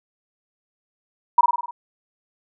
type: tone with echo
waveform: sine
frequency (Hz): 959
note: A#5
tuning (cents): +49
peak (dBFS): -8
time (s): 1.38-1.41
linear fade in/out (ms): 5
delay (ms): 50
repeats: 6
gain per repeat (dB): -4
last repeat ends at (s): 1.71
effects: none